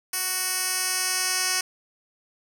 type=tone with band-pass filter sweep; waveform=10% pulse; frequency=370 Hz; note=F#4; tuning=in tune; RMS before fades=-26 dBFS; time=0.13-1.61 s; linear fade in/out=5 ms; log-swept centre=11000 to 6900 Hz; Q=1; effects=none